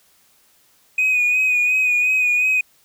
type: tone with vibrato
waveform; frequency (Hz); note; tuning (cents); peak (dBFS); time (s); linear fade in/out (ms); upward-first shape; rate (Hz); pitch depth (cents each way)
triangle; 2489; D#7; 0; -12; 0.98-2.61; 5; sine; 2.8; 33
effects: tanh soft clip ceiling -10 dBFS + white hiss -57 dBFS RMS until 2.84 s